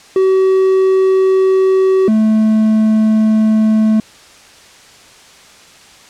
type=tone pair in turn; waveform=triangle; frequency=379.8 / 217.7 Hz; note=F#4 / A3; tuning=+45 / -18 cents; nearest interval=minor seventh; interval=963 cents; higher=first; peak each=-6 dBFS; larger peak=neither; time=0.16-2.08 / 2.08-4 s; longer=neither; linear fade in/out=2 ms; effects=white hiss -41 dBFS RMS until 6.09 s + low-pass 7000 Hz 12 dB/octave